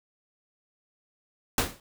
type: noise with exponential decay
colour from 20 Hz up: pink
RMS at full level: -20 dBFS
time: 1.58-1.8 s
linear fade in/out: 2 ms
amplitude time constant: 47 ms
effects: none